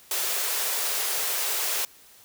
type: high-pass noise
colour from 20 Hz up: white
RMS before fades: -27 dBFS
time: 0.11-1.85 s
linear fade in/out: 2 ms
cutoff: 360 Hz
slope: 96 dB/octave
effects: white hiss -53 dBFS RMS until 2.24 s